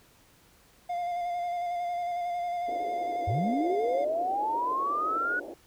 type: tone with vibrato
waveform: triangle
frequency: 702 Hz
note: F5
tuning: 9 cents sharp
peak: -27 dBFS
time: 0.89-4.05 s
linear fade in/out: 10 ms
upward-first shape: square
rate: 11 Hz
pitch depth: 19 cents each way
type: band-pass noise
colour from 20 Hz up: pink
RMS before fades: -40 dBFS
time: 2.68-5.54 s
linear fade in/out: 5 ms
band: 290 to 710 Hz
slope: 48 dB/octave
type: linear sweep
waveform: sine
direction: up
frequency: 82.41 to 1480 Hz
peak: -26 dBFS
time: 3.27-5.4 s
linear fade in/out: 10 ms
effects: pink hiss -60 dBFS RMS until 5.66 s